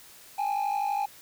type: tone pair together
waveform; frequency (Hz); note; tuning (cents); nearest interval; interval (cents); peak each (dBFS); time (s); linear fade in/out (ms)
triangle; 803 / 855.2; G5 / A5; +41 / -49; minor second; 110; -24 / -27; 0.38-1.06; 10
effects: tanh soft clip ceiling -21 dBFS + white hiss -51 dBFS RMS until 1.21 s